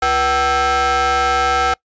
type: ring-modulated tone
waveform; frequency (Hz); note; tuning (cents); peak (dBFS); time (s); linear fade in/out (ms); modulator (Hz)
35% pulse; 277.2; C#4; 0; -9; 0.02-1.74; 5; 1040
effects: noise-tail reverb RT60 0.1 s tail -24 dB re dry + resampled to 16000 Hz